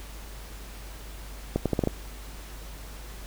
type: accelerating click train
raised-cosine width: 2 ms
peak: -10 dBFS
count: 6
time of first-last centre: 1.56-1.874 s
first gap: 97 ms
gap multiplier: 0.78
effects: added 50 Hz sine -40 dBFS peak until 3.26 s + pink hiss -46 dBFS RMS until 3.26 s